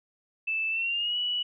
sine tone with pitch glide, 2637 to 2943 Hz, E7 to F#7, 0 to -10 cents, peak -26 dBFS, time 0.47-1.43 s, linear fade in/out 10 ms, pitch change +190 cents, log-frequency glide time 0.7-1.17 s, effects none

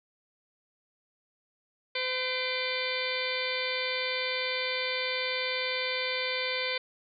harmonic tone with a mistuned harmonic, 510 Hz, C5, 44 cents flat, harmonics 1 / 2 / 3 / 4 / 5 / 6 / 7 / 8 / 9, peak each -35 / -41 / -40 / -36 / -35 / -40 / -37 / -40 / -39 dBFS, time 1.95-6.78 s, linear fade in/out 5 ms, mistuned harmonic 5, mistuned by -120 cents, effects none

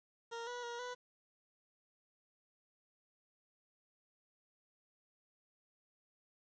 20% pulse tone with pitch steps, 464.5 / 487.9 / 474.8 / 494.4 Hz, A#4 / B4 / A#4 / B4, -6 / -21 / +32 / +2 cents, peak -37 dBFS, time 0.31-0.95 s, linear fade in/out 20 ms, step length 160 ms, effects resampled to 16000 Hz + 11-bit

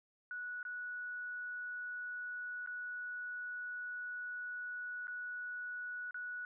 sine tone with dropouts, 1470 Hz, F#6, 12 cents flat, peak -40 dBFS, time 0.31-6.45 s, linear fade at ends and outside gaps 1 ms, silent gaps 0.629-0.651 / 2.662-2.673 / 5.071-5.08 / 6.109-6.144 s, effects none

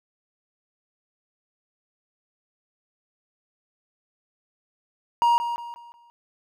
triangle tone with echo, 945 Hz, A#5, 23 cents sharp, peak -14 dBFS, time 5.22-5.38 s, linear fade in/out 0 ms, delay 180 ms, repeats 4, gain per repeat -9 dB, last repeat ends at 6.1 s, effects none

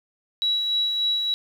sine tone with tremolo, 3900 Hz, B7, 23 cents flat, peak -19 dBFS, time 0.42-1.34 s, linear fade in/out 0 ms, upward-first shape sine, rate 3.4 Hz, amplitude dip 35%, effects 8-bit

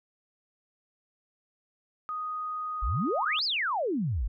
sine tone, 1244.5 Hz, D#6, in tune, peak -31 dBFS, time 2.09-3.39 s, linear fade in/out 0 ms
sine exponential two-way sweep, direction up then down, 43.27 to 5310 to 43.27 Hz, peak -26 dBFS, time 2.82-4.28 s, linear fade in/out 10 ms, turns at 3.44 s
effects none

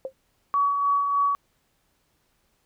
sine tone with exponential decay, 529 Hz, C5, 19 cents sharp, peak -24 dBFS, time 0.05-0.13 s, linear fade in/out 1 ms, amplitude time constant 17 ms
sine tone with tremolo, 1132 Hz, C#6, 36 cents sharp, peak -18 dBFS, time 0.54-1.35 s, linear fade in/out 0 ms, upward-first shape sine, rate 3.3 Hz, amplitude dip 40%
effects pink hiss -69 dBFS RMS until 2.65 s

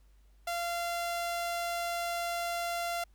sawtooth tone, 689 Hz, F5, 24 cents flat, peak -28 dBFS, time 0.47-3.04 s, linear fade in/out 5 ms, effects added 50 Hz sine -58 dBFS peak until 3.14 s + pink hiss -73 dBFS RMS until 3.14 s

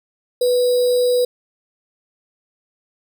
sine tone with sample-and-hold, 493.9 Hz, B4, in tune, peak -13 dBFS, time 0.41-1.25 s, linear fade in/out 5 ms, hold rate 4410 Hz, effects none

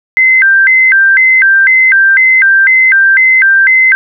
sine tone with vibrato, 1800 Hz, A6, 39 cents sharp, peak -3 dBFS, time 0.17-3.95 s, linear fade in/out 0 ms, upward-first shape square, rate 2 Hz, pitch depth 230 cents each way, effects none

